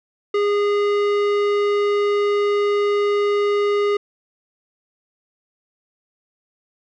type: tone with tanh clipping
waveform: sine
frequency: 410 Hz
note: G#4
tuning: 22 cents flat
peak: -18 dBFS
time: 0.34-3.97 s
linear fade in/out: 5 ms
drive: 16 dB
effects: none